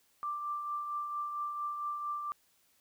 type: tone with tremolo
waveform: sine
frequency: 1179 Hz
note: D6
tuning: 6 cents sharp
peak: -32 dBFS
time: 0.23-2.32 s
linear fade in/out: 0 ms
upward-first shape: triangle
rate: 4.4 Hz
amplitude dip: 45%
effects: white hiss -70 dBFS RMS until 2.8 s